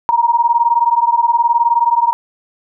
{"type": "beating tone pair", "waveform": "sine", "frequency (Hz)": [932.3, 951.3], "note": ["A#5", "A#5"], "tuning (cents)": [0, 35], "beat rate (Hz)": 19, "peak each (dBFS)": -13, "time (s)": [0.09, 2.13], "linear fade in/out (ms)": 0, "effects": []}